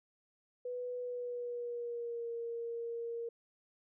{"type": "tone with pitch glide", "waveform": "sine", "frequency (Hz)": [493.9, 466.2], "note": ["B4", "A#4"], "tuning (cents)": [0, 0], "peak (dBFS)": -37, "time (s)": [0.65, 3.29], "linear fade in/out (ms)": 5, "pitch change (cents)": -100, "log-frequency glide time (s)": [0.99, 2.3], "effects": []}